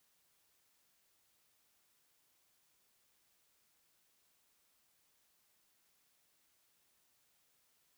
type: silence
effects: white hiss -75 dBFS RMS until 7.97 s